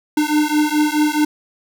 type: beating tone pair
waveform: square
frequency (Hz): 299.2 / 303.9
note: D4 / D#4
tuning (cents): +32 / -41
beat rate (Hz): 4.7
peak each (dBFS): -18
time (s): 0.17-1.25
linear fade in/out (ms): 5
effects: none